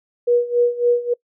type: tone with tremolo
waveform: sine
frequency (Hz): 482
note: B4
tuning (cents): -42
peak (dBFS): -11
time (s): 0.27-1.14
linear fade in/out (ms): 10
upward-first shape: sine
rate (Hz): 3.6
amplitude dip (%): 85
effects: noise-tail reverb RT60 0.1 s tail -24 dB re dry